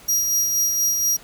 sawtooth tone with tremolo, 5720 Hz, F8, 41 cents sharp, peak -14 dBFS, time 0.08-1.17 s, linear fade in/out 10 ms, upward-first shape sine, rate 4.2 Hz, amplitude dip 35%, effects pink hiss -46 dBFS RMS until 1.23 s

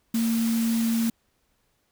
sine tone in noise, 228.6 Hz, A#3, 34 cents flat, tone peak -21 dBFS, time 0.14-1.1 s, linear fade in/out 5 ms, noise white, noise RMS -35 dBFS, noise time 0.14-1.1 s, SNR +11 dB, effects pink hiss -70 dBFS RMS until 1.91 s

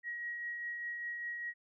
sine tone with tremolo, 1900 Hz, A#6, 33 cents sharp, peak -36 dBFS, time 0.03-1.54 s, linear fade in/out 50 ms, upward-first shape triangle, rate 5 Hz, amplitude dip 35%, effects none

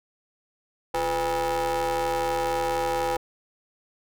35% pulse ring-modulated tone, 155.56 Hz, D#3, in tune, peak -19 dBFS, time 0.94-3.17 s, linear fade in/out 5 ms, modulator 658 Hz, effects none

